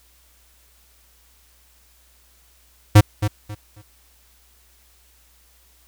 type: tone with echo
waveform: square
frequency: 104.7 Hz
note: G#2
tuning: 15 cents sharp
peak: -6 dBFS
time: 2.95-3.01 s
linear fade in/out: 10 ms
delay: 270 ms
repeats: 3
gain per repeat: -12 dB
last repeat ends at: 3.82 s
effects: added 60 Hz sine -57 dBFS peak until 5.87 s + white hiss -57 dBFS RMS until 5.87 s